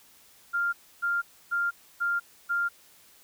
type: tone bursts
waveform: sine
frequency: 1396.9 Hz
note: F6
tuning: in tune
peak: -24 dBFS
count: 5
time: 0.53-2.69 s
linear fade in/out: 20 ms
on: 200 ms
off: 290 ms
effects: white hiss -57 dBFS RMS until 3.23 s

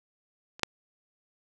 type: clicks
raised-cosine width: 0.2 ms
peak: -27 / -6 dBFS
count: 2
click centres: 0.595 / 0.633 s
effects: none

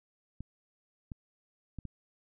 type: clicks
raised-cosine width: 5 ms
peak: -28 dBFS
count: 4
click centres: 0.406 / 1.118 / 1.787 / 1.853 s
effects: none

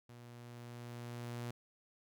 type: tone with level ramp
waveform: sawtooth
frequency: 119.8 Hz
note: A#2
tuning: 48 cents sharp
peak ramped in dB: -49 to -36 dBFS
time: 0.09-1.51 s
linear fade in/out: 5 ms
effects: none

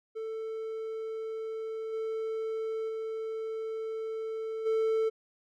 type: tone with level steps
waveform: triangle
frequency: 443.3 Hz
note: A4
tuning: 13 cents sharp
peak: -32 / -29 / -31 / -23 dBFS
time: 0.15-5.1 s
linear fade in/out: 20 ms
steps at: 1.92 / 2.88 / 4.65 s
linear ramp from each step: 20 ms
effects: none

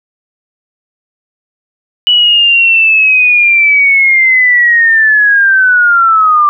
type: linear sweep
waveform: sine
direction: down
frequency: 2960 to 1174.7 Hz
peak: -4 dBFS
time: 2.07-6.49 s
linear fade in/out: 0 ms
effects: none

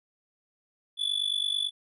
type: tone with amplitude modulation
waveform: triangle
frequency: 3452 Hz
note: A7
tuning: 34 cents flat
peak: -21 dBFS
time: 0.97-1.71 s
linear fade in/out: 50 ms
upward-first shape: sine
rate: 49 Hz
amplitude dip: 85%
effects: resampled to 32000 Hz

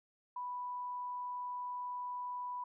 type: tone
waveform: sine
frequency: 987.8 Hz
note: B5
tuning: in tune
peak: -38 dBFS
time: 0.36-2.64 s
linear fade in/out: 5 ms
effects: none

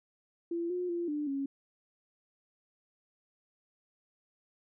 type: tone with pitch steps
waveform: sine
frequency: 339.7 / 359 / 344.3 / 296.4 / 275.7 Hz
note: F4 / F4 / F4 / D4 / C#4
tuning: -48 / +48 / -25 / +16 / -9 cents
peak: -31 dBFS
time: 0.51-1.46 s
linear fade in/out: 5 ms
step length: 190 ms
effects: none

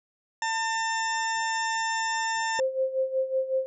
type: harmonic tone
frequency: 899 Hz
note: A5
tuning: 37 cents sharp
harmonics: 1 / 2 / 3 / 4 / 6 / 7 / 8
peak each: -28 / -30 / -40 / -40 / -38 / -46 / -38 dBFS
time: 0.42-2.6 s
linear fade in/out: 2 ms
type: tone with tremolo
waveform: sine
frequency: 526 Hz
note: C5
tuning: 9 cents sharp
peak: -21 dBFS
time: 2.59-3.66 s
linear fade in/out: 0 ms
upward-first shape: sine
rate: 5.4 Hz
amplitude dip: 75%
effects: none

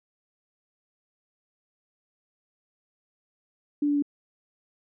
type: tone with pitch steps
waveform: sine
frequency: 291.8 / 289.6 / 287.5 Hz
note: D4 / D4 / D4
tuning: -11 / -24 / -37 cents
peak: -21 dBFS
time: 3.82-4.024 s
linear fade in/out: 5 ms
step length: 68 ms
effects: none

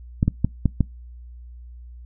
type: clicks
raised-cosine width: 5 ms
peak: -5 dBFS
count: 5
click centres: 0.229 / 0.28 / 0.446 / 0.657 / 0.807 s
effects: noise-tail reverb RT60 0.2 s tail -24 dB re dry + added 60 Hz sine -38 dBFS peak until 2.05 s

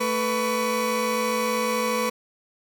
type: tone cluster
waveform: 30% pulse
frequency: 221.6 / 495.2 / 1128 Hz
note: A3 / B4 / C#6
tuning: +13 / +5 / +30 cents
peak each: -26 / -22 / -26 dBFS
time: 0-2.1 s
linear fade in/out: 10 ms
effects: 9-bit

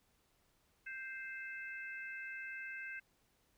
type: harmonic tone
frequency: 523.3 Hz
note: C5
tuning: in tune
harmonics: 3 / 4 / 5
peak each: -45 / -49 / -50 dBFS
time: 0.86-3 s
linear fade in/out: 10 ms
effects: pink hiss -75 dBFS RMS until 3.57 s

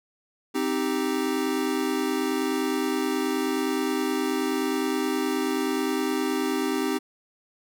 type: chord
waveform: square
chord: C minor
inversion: none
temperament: equal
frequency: 261.6 / 311.1 / 392 Hz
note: C4 / Eb4 / G4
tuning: 0 / 0 / 0 cents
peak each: -29 dBFS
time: 0.54-6.99 s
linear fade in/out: 20 ms
effects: none

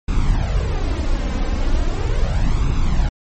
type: noise with flanger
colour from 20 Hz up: brown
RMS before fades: -17 dBFS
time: 0.08-3.09 s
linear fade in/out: 5 ms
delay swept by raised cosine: 0.79 to 3.89 ms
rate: 0.38 Hz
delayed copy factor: +0.6
effects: MP3 32 kbps

